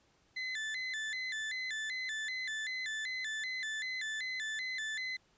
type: tone with vibrato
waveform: 35% pulse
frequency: 1888 Hz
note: A#6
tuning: 22 cents sharp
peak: -34 dBFS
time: 0.36-5.17 s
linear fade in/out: 10 ms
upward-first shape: square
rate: 2.6 Hz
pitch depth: 130 cents each way
effects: pink hiss -70 dBFS RMS until 5.37 s + resampled to 16000 Hz